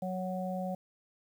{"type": "harmonic tone", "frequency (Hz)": 185, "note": "F#3", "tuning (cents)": 0, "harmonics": [1, 3, 4], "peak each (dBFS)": [-35, -38, -39], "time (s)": [0.02, 0.75], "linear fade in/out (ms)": 5, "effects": ["10-bit"]}